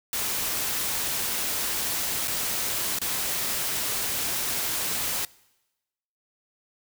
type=noise with dropouts; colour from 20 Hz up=white; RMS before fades=-28 dBFS; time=0.13-5.25 s; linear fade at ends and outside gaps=2 ms; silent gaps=2.275-2.279 / 2.988-3.015 s; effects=noise-tail reverb RT60 1.0 s tail -23 dB re dry